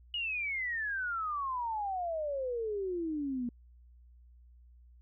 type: exponential sweep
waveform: sine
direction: down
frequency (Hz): 2917 to 235.8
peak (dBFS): -32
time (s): 0.14-3.49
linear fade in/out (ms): 2
effects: added 60 Hz sine -55 dBFS peak until 5.01 s